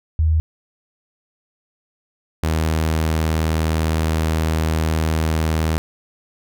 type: tone pair in turn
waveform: sine / sawtooth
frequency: 79.1 / 79.56 Hz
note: D#2 / D#2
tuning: +29 / +39 cents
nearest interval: unison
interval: 10 cents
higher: second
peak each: -13 dBFS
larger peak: neither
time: 0.19-0.4 / 2.43-5.78 s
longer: second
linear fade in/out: 0 ms
effects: none